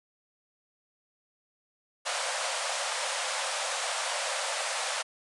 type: band-pass noise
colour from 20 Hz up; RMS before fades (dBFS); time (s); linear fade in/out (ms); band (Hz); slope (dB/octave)
pink; -32; 2.05-5.03; 20; 510 to 10000; 96
effects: none